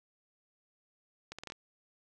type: accelerating click train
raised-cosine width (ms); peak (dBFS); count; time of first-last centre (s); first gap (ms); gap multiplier
0.2; -25; 6; 1.32-1.521; 66; 0.75
effects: none